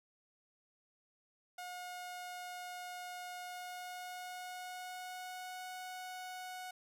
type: tone with pitch glide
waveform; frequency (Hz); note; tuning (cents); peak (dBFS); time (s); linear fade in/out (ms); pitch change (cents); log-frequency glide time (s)
sawtooth; 720 to 736.4; F#5 to F#5; -47 to -8; -40; 1.58-6.71; 5; +39; 3.42-5.65
effects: none